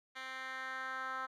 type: tone with band-pass filter sweep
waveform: 10% pulse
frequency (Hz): 261.6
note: C4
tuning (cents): 0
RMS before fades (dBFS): -42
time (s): 0.15-1.27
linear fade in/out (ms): 20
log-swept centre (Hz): 2400 to 1300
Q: 2.6
effects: none